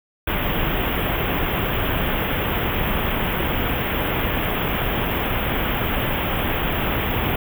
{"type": "band-stop noise", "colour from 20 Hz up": "pink", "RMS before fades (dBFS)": -22, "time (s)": [0.27, 7.36], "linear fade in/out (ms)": 5, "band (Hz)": [3400, 13000], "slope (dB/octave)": 96, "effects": []}